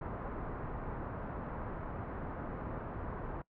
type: low-pass noise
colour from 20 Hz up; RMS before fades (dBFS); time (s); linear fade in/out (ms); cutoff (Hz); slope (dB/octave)
pink; -41; 0.01-3.42; 5; 1400; 24
effects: noise-tail reverb RT60 0.1 s tail -21 dB re dry